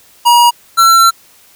square tone pair in turn, 955 / 1350.6 Hz, A#5 / E6, +42 / +42 cents, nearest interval tritone, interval 600 cents, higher second, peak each -5 dBFS, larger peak neither, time 0.25-0.51 / 0.77-1.11 s, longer second, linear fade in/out 20 ms, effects white hiss -45 dBFS RMS until 1.55 s

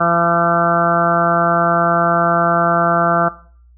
harmonic tone with a mistuned harmonic, 170 Hz, F3, 46 cents flat, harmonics 1 / 2 / 3 / 4 / 5 / 6 / 7 / 8 / 9, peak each -21 / -25 / -26 / -17 / -26 / -29 / -17 / -17 / -25 dBFS, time 0-3.29 s, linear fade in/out 10 ms, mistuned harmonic 5, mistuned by +19 cents, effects noise-tail reverb RT60 0.5 s tail -19 dB re dry + added 60 Hz sine -44 dBFS peak until 3.77 s

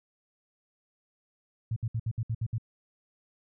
sine tone bursts, 112.9 Hz, A2, 45 cents sharp, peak -27 dBFS, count 8, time 1.71-2.582 s, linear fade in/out 5 ms, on 53 ms, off 64 ms, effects none

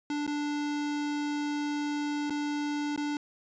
square tone with dropouts, 293.5 Hz, D4, 1 cent flat, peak -30 dBFS, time 0.1-3.17 s, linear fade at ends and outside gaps 2 ms, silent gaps 0.266-0.276 / 2.298-2.305 / 2.962-2.976 s, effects resampled to 16000 Hz

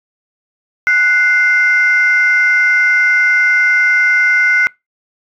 sine tone pair together, 1480 / 2090 Hz, F#6 / C7, 0 / -2 cents, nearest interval tritone, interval 598 cents, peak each -10 dBFS, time 0.87-4.67 s, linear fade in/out 0 ms, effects noise-tail reverb RT60 0.2 s tail -24 dB re dry + tanh soft clip ceiling -3 dBFS

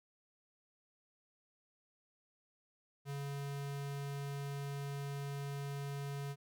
square tone, 140.8 Hz, C#3, 27 cents sharp, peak -40 dBFS, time 3.05-6.36 s, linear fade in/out 50 ms, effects none

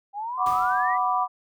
sine exponential sweep, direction up, 790 to 2039 Hz, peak -28 dBFS, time 0.13-0.98 s, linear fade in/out 50 ms
sine chord, B minor, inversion second, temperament equal, 740 / 987.8 / 1174.7 Hz, F#5 / B5 / D6, 0 / 0 / 0 cents, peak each -25 dBFS, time 0.37-1.28 s, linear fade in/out 50 ms
pink noise with exponential decay, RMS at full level -38 dBFS, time 0.46-1.2 s, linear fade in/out 2 ms, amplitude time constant 160 ms
effects none

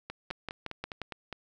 two click trains, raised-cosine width 0.3 ms, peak -19 / -22 dBFS, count 5 / 7, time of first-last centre 0.31-1.017 / 0.1-1.327 s, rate 5.66 / 4.89 Hz, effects none

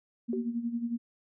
sine tone with tremolo, 235.1 Hz, A#3, 15 cents sharp, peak -27 dBFS, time 0.28-0.98 s, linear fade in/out 20 ms, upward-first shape sine, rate 11 Hz, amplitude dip 70%
sine tone with exponential decay, 380 Hz, F#4, 46 cents sharp, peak -27 dBFS, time 0.33-0.56 s, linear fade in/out 2 ms, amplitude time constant 48 ms
effects none

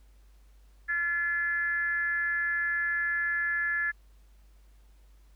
sine tone with frequency modulation, 1717 Hz, A6, 43 cents flat, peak -26 dBFS, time 0.88-3.92 s, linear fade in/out 20 ms, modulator 343 Hz, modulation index 0.48, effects added 50 Hz sine -54 dBFS peak until 5.35 s + pink hiss -69 dBFS RMS until 5.35 s

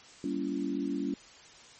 sine chord, G diminished seventh, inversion none, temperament just, 196 / 235.2 / 282.2 / 338.7 Hz, G3 / Bb3 / Db4 / Fb4, 0 / +16 / +31 / +47 cents, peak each -37 / -38 / -32 / -37 dBFS, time 0.24-1.14 s, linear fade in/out 2 ms, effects white hiss -53 dBFS RMS until 1.79 s + MP3 32 kbps

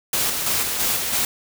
white noise with tremolo, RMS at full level -21 dBFS, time 0.13-1.25 s, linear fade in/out 2 ms, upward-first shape square, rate 3 Hz, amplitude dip 35%, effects none

